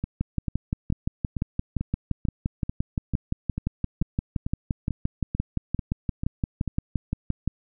two click trains, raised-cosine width 5 ms, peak -12 / -15 dBFS, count 43 / 16, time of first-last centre 0.21-7.476 / 0.04-6.677 s, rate 5.78 / 2.26 Hz, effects none

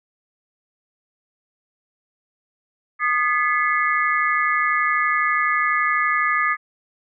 sine tone cluster, 1229 / 1708 / 2006 / 2158 Hz, D#6 / G#6 / B6 / C#7, -22 / +48 / +26 / -47 cents, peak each -20 / -23 / -24 / -26 dBFS, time 2.99-6.57 s, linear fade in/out 50 ms, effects none

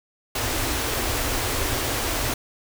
pink band-stop noise, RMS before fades -25 dBFS, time 0.35-2.34 s, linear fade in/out 5 ms, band 130 to 230 Hz, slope 96 dB/octave, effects none

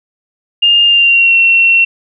sine tone with pitch glide, 2818 to 2720 Hz, F7 to F7, +15 to -46 cents, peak -5 dBFS, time 0.62-1.85 s, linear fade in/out 10 ms, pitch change -61 cents, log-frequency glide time 0.84-1.36 s, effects none

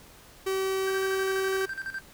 45% pulse tone, 383.1 Hz, G4, 40 cents flat, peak -26 dBFS, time 0.46-1.66 s, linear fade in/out 10 ms
triangle tone with tremolo, 1568 Hz, G6, in tune, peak -29 dBFS, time 0.86-2.01 s, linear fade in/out 20 ms, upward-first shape square, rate 12 Hz, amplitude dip 75%
effects pink hiss -52 dBFS RMS until 2.13 s

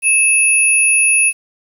sine tone pair together, 2605 / 10420 Hz, E7 / E9, -21 / -21 cents, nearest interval 2 octaves, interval 2400 cents, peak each -12 dBFS, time 0.02-1.33 s, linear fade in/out 50 ms, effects 7-bit

